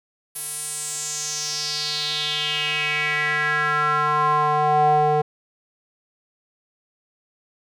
square tone with band-pass filter sweep, 150.3 Hz, D3, 40 cents sharp, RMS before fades -22 dBFS, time 0.35-5.22 s, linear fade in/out 10 ms, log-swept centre 11000 to 610 Hz, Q 4.5, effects none

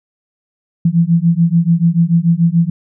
sine beating tone pair, 165.1 / 172 Hz, E3 / F3, +3 / -26 cents, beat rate 6.9 Hz, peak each -12 dBFS, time 0.85-2.7 s, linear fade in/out 5 ms, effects none

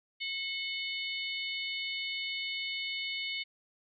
harmonic tone with a mistuned harmonic, 728 Hz, F#5, 28 cents flat, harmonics 3 / 4 / 5 / 6, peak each -37 / -39 / -41 / -43 dBFS, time 0.2-3.44 s, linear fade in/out 20 ms, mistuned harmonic 4, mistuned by +50 cents, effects none

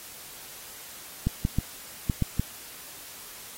clicks, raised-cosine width 5 ms, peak -11 dBFS, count 6, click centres 1.27 / 1.451 / 1.586 / 2.098 / 2.223 / 2.396 s, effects white hiss -44 dBFS RMS until 3.57 s + AAC 48 kbps

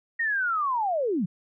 sine linear sweep, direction down, 1884 to 153.2 Hz, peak -23 dBFS, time 0.19-1.26 s, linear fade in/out 10 ms, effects none

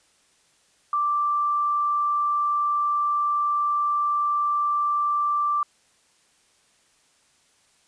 sine tone, 1174.7 Hz, D6, in tune, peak -20 dBFS, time 0.93-5.63 s, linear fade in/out 2 ms, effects white hiss -62 dBFS RMS until 7.87 s + resampled to 22050 Hz

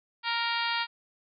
harmonic tone, 466.2 Hz, A#4, in tune, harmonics 2 / 3 / 4 / 5 / 6 / 7 / 8 / 9 / 10, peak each -32 / -34 / -35 / -36 / -37 / -37 / -38 / -39 / -39 dBFS, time 0.23-0.87 s, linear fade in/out 50 ms, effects none

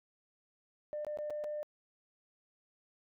sine tone with dropouts, 599 Hz, D5, 34 cents sharp, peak -35 dBFS, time 0.93-1.63 s, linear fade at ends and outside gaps 0 ms, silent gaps 1.048-1.067 / 1.173-1.187 / 1.3-1.305 / 1.439-1.443 s, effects tanh soft clip ceiling -32 dBFS

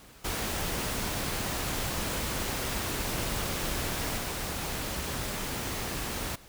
pink noise with level steps, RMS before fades -32 / -34 dBFS, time 0.24-6.36 s, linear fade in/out 10 ms, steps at 4.17 s, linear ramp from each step 10 ms, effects pink hiss -53 dBFS RMS until 6.48 s

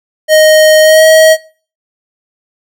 square tone with pitch glide, 622.3 to 635 Hz, D#5 to D#5, 0 to +35 cents, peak -3 dBFS, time 0.28-1.37 s, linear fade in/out 50 ms, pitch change +35 cents, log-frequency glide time 0.82-1.04 s, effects noise-tail reverb RT60 0.4 s tail -19 dB re dry

